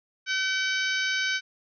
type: harmonic tone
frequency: 763 Hz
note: G5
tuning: 47 cents flat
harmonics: 2 / 3 / 4 / 5 / 6 / 7 / 8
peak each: -27 / -31 / -33 / -35 / -37 / -38 / -39 dBFS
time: 0.26-1.41 s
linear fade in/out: 50 ms
effects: none